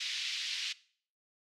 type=band-pass noise; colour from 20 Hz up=pink; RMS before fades=-37 dBFS; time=0-0.73 s; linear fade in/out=10 ms; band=2500 to 5000 Hz; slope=24 dB/octave; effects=noise-tail reverb RT60 0.5 s tail -19 dB re dry

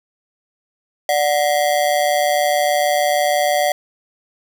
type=ring-modulated tone; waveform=square; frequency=662 Hz; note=E5; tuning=7 cents sharp; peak=-12 dBFS; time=1.09-3.72 s; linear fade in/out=0 ms; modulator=73.2 Hz; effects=7-bit

